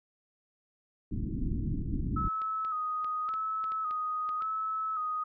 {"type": "low-pass noise", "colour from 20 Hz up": "pink", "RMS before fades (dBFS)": -32, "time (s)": [1.11, 2.29], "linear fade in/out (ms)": 10, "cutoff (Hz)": 320, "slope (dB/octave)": 48}
{"type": "tone with vibrato", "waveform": "sine", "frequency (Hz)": 1273, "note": "D#6", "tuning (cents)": 39, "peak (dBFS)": -30, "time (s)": [2.16, 5.24], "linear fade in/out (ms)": 10, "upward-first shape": "square", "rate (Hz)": 0.89, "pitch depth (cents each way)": 35}
{"type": "clicks", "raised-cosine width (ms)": 0.3, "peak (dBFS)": -32, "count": 10, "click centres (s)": [2.418, 2.649, 3.045, 3.29, 3.339, 3.641, 3.72, 3.91, 4.291, 4.422]}
{"effects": []}